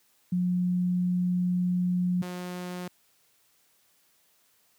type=tone pair in turn; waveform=sine / sawtooth; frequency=179.4 / 179.4 Hz; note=F3 / F3; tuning=+47 / +47 cents; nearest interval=unison; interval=0 cents; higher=neither; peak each=-23 / -30 dBFS; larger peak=first; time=0.32-2.22 / 2.22-2.88 s; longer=first; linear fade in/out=5 ms; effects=white hiss -66 dBFS RMS until 4.78 s + high-pass 80 Hz 12 dB/octave